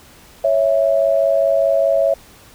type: tone pair together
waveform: sine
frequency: 554.4 / 659.3 Hz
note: C#5 / E5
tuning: 0 / 0 cents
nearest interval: minor third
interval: 300 cents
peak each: -15 dBFS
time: 0.44-2.14 s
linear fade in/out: 5 ms
effects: pink hiss -45 dBFS RMS until 2.54 s